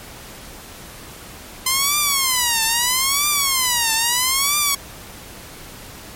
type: tone with vibrato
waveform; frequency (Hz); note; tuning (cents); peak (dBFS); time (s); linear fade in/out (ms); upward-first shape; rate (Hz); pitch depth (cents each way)
5% pulse; 1029; C6; -29; -4; 1.66-4.75; 5; triangle; 0.77; 260
effects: pink hiss -38 dBFS RMS until 6.15 s + MP3 64 kbps